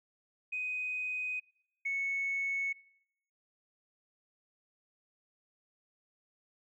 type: tone pair in turn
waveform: sine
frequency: 2502 / 2208 Hz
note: D#7 / C#7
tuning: +9 / -7 cents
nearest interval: major second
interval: 216 cents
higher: first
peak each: -33 / -30 dBFS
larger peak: second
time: 0.52-1.4 / 1.85-2.73 s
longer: neither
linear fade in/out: 10 ms
effects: noise-tail reverb RT60 0.7 s tail -23 dB re dry + tanh soft clip ceiling -26 dBFS